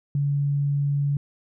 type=tone; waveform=sine; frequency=142.4 Hz; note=C#3; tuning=47 cents sharp; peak=-20 dBFS; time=0.15-1.17 s; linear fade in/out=2 ms; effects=none